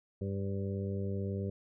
harmonic tone with a mistuned harmonic, 98.3 Hz, G2, 5 cents sharp, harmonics 1 / 2 / 3 / 4 / 5 / 6, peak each -35 / -38 / -49 / -41 / -44 / -50 dBFS, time 0.21-1.5 s, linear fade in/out 5 ms, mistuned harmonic 6, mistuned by -26 cents, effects none

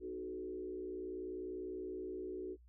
sine tone with frequency modulation, 370 Hz, F#4, in tune, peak -40 dBFS, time 0-2.57 s, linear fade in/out 50 ms, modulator 60.6 Hz, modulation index 0.93, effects noise-tail reverb RT60 0.1 s tail -25 dB re dry + added 60 Hz sine -59 dBFS peak until 2.68 s

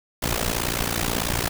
pink noise with amplitude modulation, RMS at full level -21 dBFS, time 0.22-1.49 s, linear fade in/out 10 ms, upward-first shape sine, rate 58.3 Hz, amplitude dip 90%, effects none

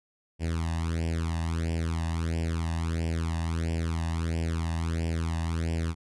sawtooth tone with flanger, 82.41 Hz, E2, in tune, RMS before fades -29 dBFS, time 0.39-5.95 s, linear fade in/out 50 ms, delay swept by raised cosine 0.38 to 1.11 ms, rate 1.5 Hz, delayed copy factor +0.9, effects resampled to 24000 Hz

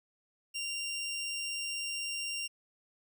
20% pulse tone, 2776 Hz, F7, 11 cents flat, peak -30 dBFS, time 0.54-2.48 s, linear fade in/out 20 ms, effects none

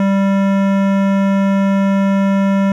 sine tone with hard clipping, 196 Hz, G3, in tune, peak -13 dBFS, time 0-2.72 s, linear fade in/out 2 ms, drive 17 dB, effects none

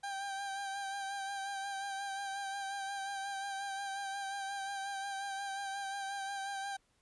30% pulse tone with vibrato, 789 Hz, G5, 11 cents sharp, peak -35 dBFS, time 0.03-6.77 s, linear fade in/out 10 ms, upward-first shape sine, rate 5.6 Hz, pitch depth 29 cents each way, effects pink hiss -74 dBFS RMS until 7.01 s + resampled to 24000 Hz

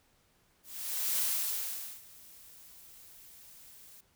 blue noise with ADSR envelope, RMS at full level -30 dBFS, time 0.63-4.01 s, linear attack 550 ms, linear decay 830 ms, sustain -24 dB, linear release 8 ms, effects pink hiss -69 dBFS RMS until 4.15 s

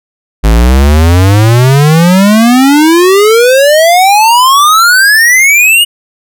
square exponential sweep, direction up, 51.91 to 2922 Hz, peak -3 dBFS, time 0.43-5.85 s, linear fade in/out 20 ms, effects none

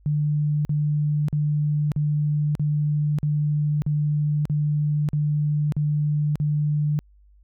sine tone bursts, 148.9 Hz, D3, 24 cents sharp, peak -19 dBFS, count 11, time 0.06-6.99 s, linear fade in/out 0 ms, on 590 ms, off 44 ms, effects added 50 Hz sine -51 dBFS peak until 7.43 s

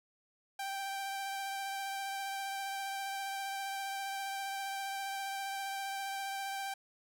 sawtooth tone with vibrato, 784 Hz, G5, in tune, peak -33 dBFS, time 0.59-6.74 s, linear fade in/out 5 ms, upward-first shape triangle, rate 15 Hz, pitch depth 17 cents each way, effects none

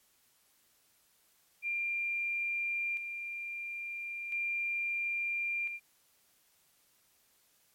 sine tone with tremolo, 2387 Hz, D7, 28 cents sharp, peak -31 dBFS, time 1.62-5.8 s, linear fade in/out 50 ms, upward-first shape square, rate 0.37 Hz, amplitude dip 50%, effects white hiss -69 dBFS RMS until 7.74 s + MP3 64 kbps

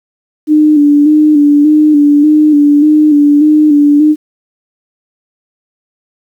sine tone with vibrato, 297.6 Hz, D4, 23 cents sharp, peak -3 dBFS, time 0.47-4.16 s, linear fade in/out 50 ms, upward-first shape square, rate 1.7 Hz, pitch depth 39 cents each way, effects 7-bit

